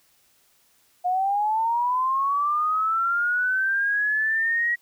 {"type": "linear sweep", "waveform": "sine", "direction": "up", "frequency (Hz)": [712, 1915], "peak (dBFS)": -20, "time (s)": [1.04, 4.76], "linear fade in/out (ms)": 20, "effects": ["white hiss -62 dBFS RMS until 4.81 s"]}